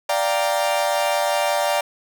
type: chord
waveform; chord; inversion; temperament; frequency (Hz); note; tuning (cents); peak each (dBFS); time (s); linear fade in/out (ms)
40% pulse; G minor seventh; second; equal; 587.3 / 698.5 / 784 / 932.3; D5 / F5 / G5 / Bb5; 0 / 0 / 0 / 0; -21 / -24 / -25 / -25; 0.09-1.81; 5
effects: none